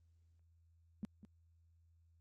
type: tone with echo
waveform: sine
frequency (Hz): 207.7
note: G#3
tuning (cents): 0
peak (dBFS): -38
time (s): 1.03-1.05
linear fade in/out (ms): 0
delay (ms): 200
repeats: 1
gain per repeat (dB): -14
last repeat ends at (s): 1.25
effects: added 83 Hz sine -67 dBFS peak until 2.2 s + Opus 32 kbps